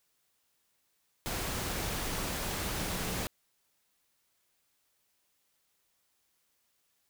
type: tone in noise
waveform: sine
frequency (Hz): 181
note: F#3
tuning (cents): -38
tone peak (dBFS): -41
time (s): 2.81-3.25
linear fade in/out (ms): 0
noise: pink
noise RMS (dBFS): -35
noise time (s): 1.26-3.27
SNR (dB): -9
effects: white hiss -75 dBFS RMS until 7.09 s